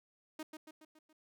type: tone with echo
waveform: sawtooth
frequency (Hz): 311.1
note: D#4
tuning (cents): 0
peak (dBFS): -37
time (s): 0.39-0.43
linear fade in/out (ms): 5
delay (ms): 140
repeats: 5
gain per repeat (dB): -5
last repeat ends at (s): 1.13
effects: none